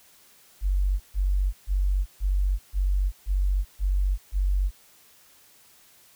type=tone bursts; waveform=sine; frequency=47.5 Hz; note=F#1; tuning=46 cents sharp; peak=-20 dBFS; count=8; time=0.61-4.71 s; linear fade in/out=50 ms; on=390 ms; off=140 ms; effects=white hiss -56 dBFS RMS until 6.15 s